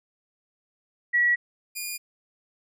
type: tone pair in turn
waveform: sine / 10% pulse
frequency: 1929 / 2430 Hz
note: B6 / D#7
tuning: -41 / -42 cents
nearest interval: major third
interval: 399 cents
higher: second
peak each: -18 / -22 dBFS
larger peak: first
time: 1.13-1.36 / 1.75-1.98 s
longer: neither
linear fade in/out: 20 ms
effects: none